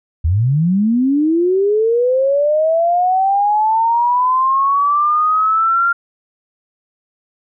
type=linear sweep; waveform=sine; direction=up; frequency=73.5 to 1396.9 Hz; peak=-11 dBFS; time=0.24-5.93 s; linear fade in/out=10 ms; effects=none